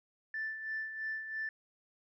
sine tone with tremolo, 1763 Hz, A6, 3 cents sharp, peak -33 dBFS, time 0.34-1.49 s, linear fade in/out 2 ms, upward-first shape sine, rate 3 Hz, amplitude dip 60%, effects tanh soft clip ceiling -30 dBFS

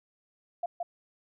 sine tone with echo, 694 Hz, F5, 11 cents flat, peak -28 dBFS, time 0.63-0.66 s, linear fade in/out 5 ms, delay 170 ms, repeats 1, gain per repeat -2 dB, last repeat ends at 0.83 s, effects none

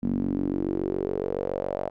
sawtooth tone with band-pass filter sweep, 47.14 Hz, F#1, 33 cents sharp, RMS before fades -28 dBFS, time 0.02-1.9 s, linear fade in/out 20 ms, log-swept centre 230 to 630 Hz, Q 5, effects none

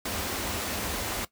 pink band-stop noise, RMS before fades -31 dBFS, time 0.05-1.25 s, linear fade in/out 5 ms, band 110 to 170 Hz, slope 96 dB/octave, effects noise-tail reverb RT60 0.1 s tail -17 dB re dry + high-pass 60 Hz 12 dB/octave

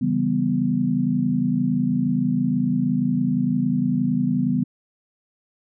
sine chord, C# half-diminished seventh, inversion none, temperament equal, 138.59 / 164.81 / 196 / 246.9 Hz, C#3 / E3 / G3 / B3, 0 / 0 / 0 / 0 cents, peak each -27 / -26 / -24 / -21 dBFS, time 0.01-4.64 s, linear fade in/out 10 ms, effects none

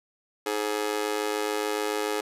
sawtooth tone with amplitude modulation, 420.8 Hz, G#4, 23 cents sharp, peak -18 dBFS, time 0.46-2.21 s, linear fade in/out 5 ms, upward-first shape sine, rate 107 Hz, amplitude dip 100%, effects resampled to 32000 Hz

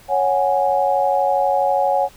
sine chord, C# suspended fourth, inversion none, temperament just, 554.4 / 739.2 / 831.5 Hz, C#5 / F#5 / G#5, 0 / -2 / +2 cents, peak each -19 dBFS, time 0.08-2.09 s, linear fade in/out 50 ms, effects pink hiss -47 dBFS RMS until 2.16 s

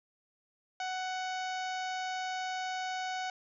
harmonic tone, 744 Hz, F#5, 9 cents sharp, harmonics 1 / 2 / 3 / 4 / 5 / 6 / 7 / 8 / 9, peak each -35 / -41 / -45 / -47 / -49 / -51 / -52 / -53 / -54 dBFS, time 0.8-3.3 s, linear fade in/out 2 ms, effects none

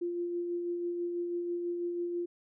sine tone with tremolo, 347.9 Hz, F4, 7 cents flat, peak -30 dBFS, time 0.01-2.26 s, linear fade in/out 10 ms, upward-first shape sine, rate 6.1 Hz, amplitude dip 30%, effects none

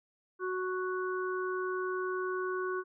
harmonic tone, 370 Hz, F#4, in tune, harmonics 1 / 3 / 4, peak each -33 / -38 / -39 dBFS, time 0.39-2.84 s, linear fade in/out 50 ms, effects none

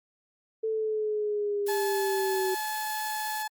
sine exponential sweep, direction down, 443.7 to 374.9 Hz, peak -26 dBFS, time 0.63-2.55 s, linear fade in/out 10 ms
blue noise, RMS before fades -39 dBFS, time 1.66-3.43 s, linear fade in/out 10 ms
30% pulse tone, 860 Hz, A5, 40 cents flat, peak -28 dBFS, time 1.68-3.48 s, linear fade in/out 10 ms
effects Opus 48 kbps

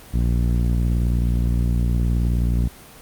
sawtooth tone with low-pass filter, 59.2 Hz, A#1, 27 cents sharp, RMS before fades -19 dBFS, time 0.13-2.69 s, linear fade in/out 20 ms, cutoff 220 Hz, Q 1, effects pink hiss -43 dBFS RMS until 3.01 s + Opus 24 kbps

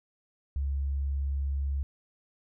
sine tone, 69.3 Hz, C#2, in tune, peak -27 dBFS, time 0.56-1.83 s, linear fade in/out 0 ms, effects none

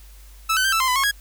sawtooth tone with pitch steps, 1310 / 1516 / 1572 / 1323 / 1043 / 1002 / 1090 / 1655 Hz, E6 / F#6 / G6 / E6 / C6 / B5 / C#6 / G#6, -11 / +42 / +4 / +6 / -6 / +25 / -29 / -6 cents, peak -14 dBFS, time 0.49-1.114 s, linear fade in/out 10 ms, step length 78 ms, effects added 50 Hz sine -42 dBFS peak until 1.2 s + white hiss -52 dBFS RMS until 1.2 s

